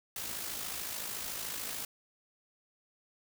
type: noise with amplitude modulation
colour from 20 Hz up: white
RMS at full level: -37 dBFS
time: 0.16-1.85 s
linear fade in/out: 2 ms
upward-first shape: sine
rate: 53.7 Hz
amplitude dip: 45%
effects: none